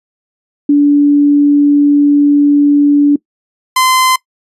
sine / sawtooth tone pair in turn, 288.9 / 1031.9 Hz, D4 / C6, -28 / -24 cents, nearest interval octave + minor seventh, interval 2204 cents, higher second, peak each -4 / -4 dBFS, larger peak neither, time 0.69-3.16 / 3.76-4.16 s, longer first, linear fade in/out 5 ms, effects noise-tail reverb RT60 0.1 s tail -21 dB re dry + resampled to 32000 Hz

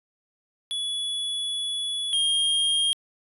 square tone pair in turn, 3400 / 3228 Hz, G#7 / G#7, +40 / -50 cents, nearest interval minor second, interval 90 cents, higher first, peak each -27 / -21 dBFS, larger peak second, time 0.71-2.13 / 2.13-2.93 s, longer first, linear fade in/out 0 ms, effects resampled to 32000 Hz

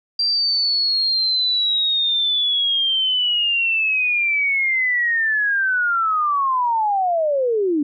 sine linear sweep, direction down, 4739 to 280 Hz, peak -16 dBFS, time 0.19-7.83 s, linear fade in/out 5 ms, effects none

